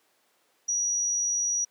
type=tone; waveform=sine; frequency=5800 Hz; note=F#8; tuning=35 cents flat; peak=-24 dBFS; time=0.68-1.65 s; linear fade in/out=10 ms; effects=pink hiss -67 dBFS RMS until 1.7 s + high-pass 400 Hz 12 dB/octave